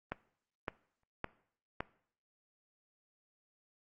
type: click train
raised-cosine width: 0.5 ms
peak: -20 dBFS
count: 4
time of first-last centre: 0.12-1.805 s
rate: 1.78 Hz
effects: noise-tail reverb RT60 0.6 s tail -20 dB re dry + Opus 24 kbps